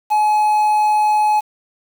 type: tone with quantisation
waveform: triangle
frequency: 848 Hz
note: G#5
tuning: 36 cents sharp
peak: -10 dBFS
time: 0.1-1.41 s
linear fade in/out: 20 ms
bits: 6
effects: none